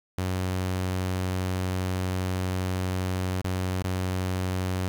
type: tone with dropouts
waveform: sawtooth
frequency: 92.5 Hz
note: F#2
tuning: in tune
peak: -22 dBFS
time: 0.18-4.88 s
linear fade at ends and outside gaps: 0 ms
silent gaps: 3.415-3.444 / 3.824-3.842 s
effects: 9-bit